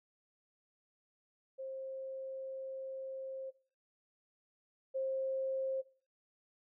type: tone pair in turn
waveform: sine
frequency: 531 / 531 Hz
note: C5 / C5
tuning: +25 / +25 cents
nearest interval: unison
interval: 0 cents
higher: neither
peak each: -40 / -33 dBFS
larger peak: second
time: 1.58-3.51 / 4.94-5.82 s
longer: first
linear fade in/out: 20 ms
effects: noise-tail reverb RT60 0.4 s tail -19 dB re dry